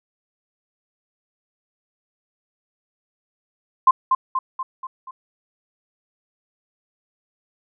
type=tone with echo; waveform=sine; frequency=1046.5 Hz; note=C6; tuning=in tune; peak=-8 dBFS; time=3.87-3.91 s; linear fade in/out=5 ms; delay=240 ms; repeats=5; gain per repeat=-5 dB; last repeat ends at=5.11 s; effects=none